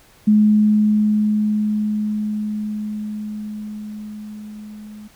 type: tone with level ramp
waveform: sine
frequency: 211.8 Hz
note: G#3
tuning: 34 cents sharp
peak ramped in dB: -9 to -34 dBFS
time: 0.27-5.08 s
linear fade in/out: 10 ms
effects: pink hiss -51 dBFS RMS until 5.15 s